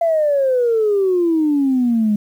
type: exponential sweep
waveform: sine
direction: down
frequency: 684 to 205.1 Hz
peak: -12 dBFS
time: 0.01-2.16 s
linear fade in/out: 5 ms
effects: tanh soft clip ceiling -8 dBFS + 8-bit